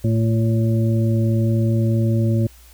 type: harmonic tone with a mistuned harmonic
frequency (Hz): 112.4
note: A2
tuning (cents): +37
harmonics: 1 / 2 / 3 / 5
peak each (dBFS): -16 / -22 / -26 / -30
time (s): 0.04-2.47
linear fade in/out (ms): 5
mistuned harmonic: 3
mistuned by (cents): +24
effects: added 60 Hz sine -45 dBFS peak until 2.73 s + white hiss -50 dBFS RMS until 2.73 s